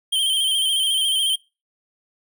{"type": "tone with vibrato", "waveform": "square", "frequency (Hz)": 3145, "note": "G7", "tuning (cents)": 5, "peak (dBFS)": -18, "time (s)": [0.12, 1.36], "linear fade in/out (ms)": 10, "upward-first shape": "square", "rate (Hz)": 14, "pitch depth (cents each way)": 38, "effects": ["noise-tail reverb RT60 0.3 s tail -25 dB re dry"]}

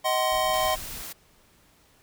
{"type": "chord", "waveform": "square", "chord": "C diminished", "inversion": "first", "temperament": "just", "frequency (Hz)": [627.9, 753.5, 1046.5], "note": ["Eb5", "Gb5", "C6"], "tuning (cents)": [16, 31, 0], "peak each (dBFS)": [-27, -28, -28], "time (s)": [0.04, 0.76], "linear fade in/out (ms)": 20}
{"type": "noise with tremolo", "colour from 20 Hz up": "brown", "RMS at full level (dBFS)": -41, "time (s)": [0.32, 1.02], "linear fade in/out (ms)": 2, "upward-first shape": "sine", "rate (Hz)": 6.8, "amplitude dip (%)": 40}
{"type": "noise", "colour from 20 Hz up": "white", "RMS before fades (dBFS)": -38, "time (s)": [0.53, 1.13], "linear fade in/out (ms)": 10}
{"effects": ["pink hiss -60 dBFS RMS until 2.02 s"]}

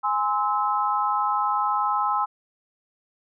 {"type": "chord", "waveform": "sine", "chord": "Ab augmented", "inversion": "none", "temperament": "just", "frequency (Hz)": [830.6, 1038.3, 1297.8], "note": ["Ab5", "C6", "E6"], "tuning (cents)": [0, -14, -27], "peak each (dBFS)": -25, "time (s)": [0.03, 2.26], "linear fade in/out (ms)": 20, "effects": []}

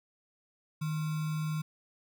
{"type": "tone with sample-and-hold", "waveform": "sine", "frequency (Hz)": 155.56, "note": "D#3", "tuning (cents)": 0, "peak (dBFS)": -30, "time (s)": [0.81, 1.62], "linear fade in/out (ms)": 10, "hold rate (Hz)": 1225, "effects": []}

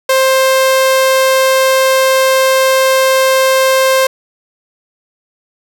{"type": "tone", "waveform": "sawtooth", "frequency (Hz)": 527, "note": "C5", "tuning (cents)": 12, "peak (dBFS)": -4, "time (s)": [0.09, 4.07], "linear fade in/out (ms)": 5, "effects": []}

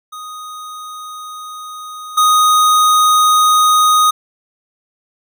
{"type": "tone with level steps", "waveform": "square", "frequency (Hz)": 1244.5, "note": "D#6", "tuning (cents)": 0, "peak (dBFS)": [-28, -9], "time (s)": [0.12, 4.11], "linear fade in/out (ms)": 10, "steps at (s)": 2.17, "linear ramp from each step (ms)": 10, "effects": []}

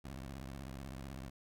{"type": "tone with vibrato", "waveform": "15% pulse", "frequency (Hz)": 66.7, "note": "C2", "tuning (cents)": 34, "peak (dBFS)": -38, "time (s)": [0.04, 1.3], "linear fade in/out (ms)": 10, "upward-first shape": "triangle", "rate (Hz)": 16, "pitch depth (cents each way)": 260, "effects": []}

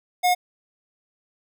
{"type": "tone", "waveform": "square", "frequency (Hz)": 721, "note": "F#5", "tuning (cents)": -45, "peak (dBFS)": -17, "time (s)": [0.23, 0.35], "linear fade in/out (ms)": 20, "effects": []}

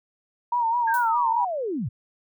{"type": "tone with vibrato", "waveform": "sine", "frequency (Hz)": 935, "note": "A#5", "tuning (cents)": 5, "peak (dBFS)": -20, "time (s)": [0.52, 1.45], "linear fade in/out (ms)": 5, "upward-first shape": "sine", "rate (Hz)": 4.8, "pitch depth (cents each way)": 72}
{"type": "linear sweep", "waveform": "sine", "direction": "down", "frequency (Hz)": [1656, 91], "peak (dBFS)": -25, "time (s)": [0.87, 1.89], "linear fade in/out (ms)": 10}
{"type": "noise with exponential decay", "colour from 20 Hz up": "violet", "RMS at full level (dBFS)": -33, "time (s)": [0.94, 1.14], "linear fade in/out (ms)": 1, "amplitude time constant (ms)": 43}
{"effects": []}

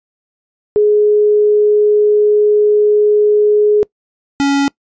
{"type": "tone pair in turn", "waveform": ["sine", "square"], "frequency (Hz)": [419.2, 279.8], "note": ["G#4", "C#4"], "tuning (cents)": [16, 16], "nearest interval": "perfect fifth", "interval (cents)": 700, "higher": "first", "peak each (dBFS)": [-7, -11], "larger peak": "first", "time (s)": [[0.76, 3.83], [4.4, 4.68]], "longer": "first", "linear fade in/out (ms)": 0, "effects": ["noise-tail reverb RT60 0.1 s tail -24 dB re dry", "resampled to 16000 Hz"]}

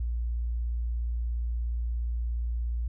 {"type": "tone", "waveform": "sine", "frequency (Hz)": 58.5, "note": "A#1", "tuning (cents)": 7, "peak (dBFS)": -27, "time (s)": [0, 2.88], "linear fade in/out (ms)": 5, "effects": []}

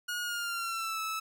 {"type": "tone with pitch glide", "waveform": "sawtooth", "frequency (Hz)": [1442, 1307.1], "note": ["F#6", "E6"], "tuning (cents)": [-45, -15], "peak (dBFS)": -29, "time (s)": [0.08, 1.2], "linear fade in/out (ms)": 10, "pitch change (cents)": -170, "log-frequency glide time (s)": [0.23, 1], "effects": []}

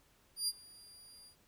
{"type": "tone with ADSR envelope", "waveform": "25% pulse", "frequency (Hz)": 4799, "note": "D8", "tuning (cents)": 37, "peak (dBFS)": -26, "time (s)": [0.36, 1.36], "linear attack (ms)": 120, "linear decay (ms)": 40, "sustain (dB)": -24, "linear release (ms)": 95, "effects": ["pink hiss -69 dBFS RMS until 1.47 s"]}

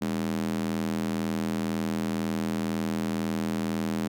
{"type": "tone with high-pass filter", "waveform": "square", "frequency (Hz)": 41, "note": "E1", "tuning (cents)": -9, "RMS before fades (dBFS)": -29, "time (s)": [0.01, 4.08], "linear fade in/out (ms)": 10, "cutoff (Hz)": 210, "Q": 2.6, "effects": []}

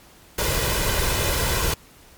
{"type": "noise with comb filter", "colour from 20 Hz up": "pink", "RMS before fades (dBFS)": -22, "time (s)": [0.38, 1.74], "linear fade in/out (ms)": 5, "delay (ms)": 2, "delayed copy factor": 0.55, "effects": ["pink hiss -50 dBFS RMS until 2.17 s", "MP3 96 kbps"]}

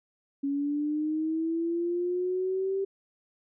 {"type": "linear sweep", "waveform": "sine", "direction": "up", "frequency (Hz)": [277.2, 392], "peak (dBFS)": -26, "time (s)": [0.43, 2.85], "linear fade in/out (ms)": 10, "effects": []}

